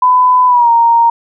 sine tone with pitch glide, 1003 to 930.4 Hz, B5 to A#5, +26 to -4 cents, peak -5 dBFS, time 0.02-1.1 s, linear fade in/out 5 ms, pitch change -130 cents, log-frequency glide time 0.47-0.7 s, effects none

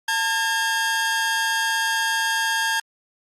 sawtooth tone pair together, 896 / 1623.5 Hz, A5 / G#6, +31 / -40 cents, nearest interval minor seventh, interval 1029 cents, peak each -21 / -18 dBFS, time 0.08-2.8 s, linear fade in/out 5 ms, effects low-pass 11000 Hz 12 dB/octave + Opus 48 kbps

